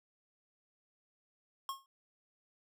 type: tone with exponential decay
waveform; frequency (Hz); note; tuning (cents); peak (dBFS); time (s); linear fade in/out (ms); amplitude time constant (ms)
square; 1083; C#6; -41; -34; 1.69-1.86; 1; 36
effects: none